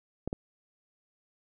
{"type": "clicks", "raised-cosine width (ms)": 2, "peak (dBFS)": -19, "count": 2, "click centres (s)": [0.276, 0.329], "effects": []}